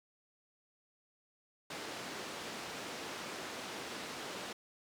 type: band-pass noise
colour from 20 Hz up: pink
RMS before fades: -44 dBFS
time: 1.7-4.53 s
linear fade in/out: 5 ms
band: 260 to 6300 Hz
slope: 12 dB/octave
effects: none